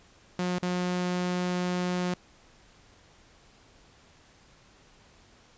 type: tone with dropouts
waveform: sawtooth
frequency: 179.6 Hz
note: F3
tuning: 49 cents sharp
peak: -23 dBFS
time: 0.39-2.14 s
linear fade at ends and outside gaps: 2 ms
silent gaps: 0.584-0.627 s
effects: pink hiss -58 dBFS RMS until 5.57 s + resampled to 16000 Hz